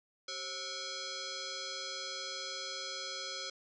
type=tone with frequency modulation; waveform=sine; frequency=387 Hz; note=G4; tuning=22 cents flat; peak=-38 dBFS; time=0.28-3.5 s; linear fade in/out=5 ms; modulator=925 Hz; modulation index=6; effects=none